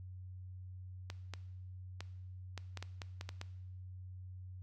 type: clicks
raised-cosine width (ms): 0.2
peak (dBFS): -26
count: 10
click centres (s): 1.101 / 1.337 / 2.006 / 2.577 / 2.773 / 2.826 / 3.018 / 3.211 / 3.291 / 3.414
effects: noise-tail reverb RT60 0.9 s tail -17 dB re dry + added 92 Hz sine -46 dBFS peak until 4.62 s